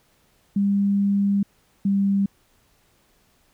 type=tone pair in turn; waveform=sine; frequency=200 / 197.82 Hz; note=G3 / G3; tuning=+35 / +16 cents; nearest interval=unison; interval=19 cents; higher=first; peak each=-17 dBFS; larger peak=neither; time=0.56-1.43 / 1.85-2.26 s; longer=first; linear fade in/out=5 ms; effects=pink hiss -62 dBFS RMS until 3.53 s